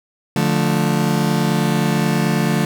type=chord; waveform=35% pulse; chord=D minor; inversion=none; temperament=just; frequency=146.83 / 176.2 / 220.2 Hz; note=D3 / F3 / A3; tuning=0 / +16 / +2 cents; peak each=-18 dBFS; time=0.36-2.65 s; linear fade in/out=2 ms; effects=none